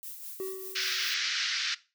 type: noise with tremolo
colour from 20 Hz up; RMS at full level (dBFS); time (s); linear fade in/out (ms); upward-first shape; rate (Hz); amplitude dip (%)
violet; -40; 0.03-1.14; 0; triangle; 5; 55
type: tone with exponential decay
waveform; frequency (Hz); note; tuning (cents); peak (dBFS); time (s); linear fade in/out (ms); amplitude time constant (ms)
triangle; 380; F#4; +46; -29; 0.4-1.37; 1; 210
type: band-pass noise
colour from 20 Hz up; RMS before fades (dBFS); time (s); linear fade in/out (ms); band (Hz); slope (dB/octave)
white; -31; 0.75-1.75; 10; 1400 to 5600; 48
effects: noise-tail reverb RT60 0.3 s tail -18 dB re dry